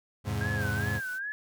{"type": "chord", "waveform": "35% pulse", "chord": "E augmented", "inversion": "none", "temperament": "equal with one note detuned", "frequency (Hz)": [82.41, 104.19, 130.81], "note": ["E2", "G#2", "B#2"], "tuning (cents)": [0, 6, 0], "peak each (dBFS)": [-34, -29, -34], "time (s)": [0.24, 1.01], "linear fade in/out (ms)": 50}
{"type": "tone with vibrato", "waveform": "sine", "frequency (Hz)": 1596, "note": "G6", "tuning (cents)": 31, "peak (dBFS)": -32, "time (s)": [0.41, 1.32], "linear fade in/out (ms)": 0, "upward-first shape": "sine", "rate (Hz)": 2.5, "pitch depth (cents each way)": 120}
{"type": "noise", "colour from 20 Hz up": "white", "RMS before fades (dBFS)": -49, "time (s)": [0.57, 1.2], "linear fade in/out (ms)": 50}
{"effects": []}